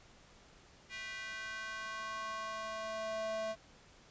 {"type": "tone with high-pass filter sweep", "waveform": "square", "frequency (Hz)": 219.4, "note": "A3", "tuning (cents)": -5, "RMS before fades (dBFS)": -41, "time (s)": [0.89, 3.56], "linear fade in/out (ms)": 50, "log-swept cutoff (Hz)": [2100, 570], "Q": 2.8, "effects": ["pink hiss -61 dBFS RMS until 4.1 s", "resampled to 16000 Hz"]}